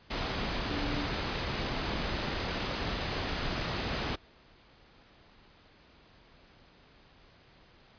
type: tone in noise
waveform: sine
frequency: 290 Hz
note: D4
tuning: 22 cents flat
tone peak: -36 dBFS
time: 0.69-1.07 s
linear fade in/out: 10 ms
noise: pink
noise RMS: -33 dBFS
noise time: 0.1-4.16 s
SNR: -6 dB
effects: pink hiss -59 dBFS RMS until 7.98 s + resampled to 11025 Hz